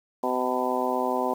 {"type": "harmonic tone with a mistuned harmonic", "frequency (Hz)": 127, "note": "B2", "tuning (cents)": 49, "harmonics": [2, 3, 4, 5, 6, 7, 8], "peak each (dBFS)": [-31, -31, -31, -31, -31, -31, -31], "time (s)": [0.23, 1.34], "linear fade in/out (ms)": 5, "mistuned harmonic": 8, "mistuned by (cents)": -29, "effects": ["8-bit"]}